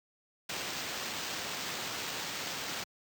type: noise with sample-and-hold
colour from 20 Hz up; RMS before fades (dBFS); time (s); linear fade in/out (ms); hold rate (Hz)
blue; -38; 0.49-2.84; 5; 11025
effects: high-pass 100 Hz 12 dB/octave